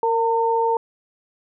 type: tone pair together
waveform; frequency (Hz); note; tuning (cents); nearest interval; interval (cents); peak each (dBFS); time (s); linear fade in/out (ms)
sine; 460.9 / 908; A#4 / A#5; -20 / -46; octave; 1174; -20 / -19; 0.03-0.77; 2
effects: none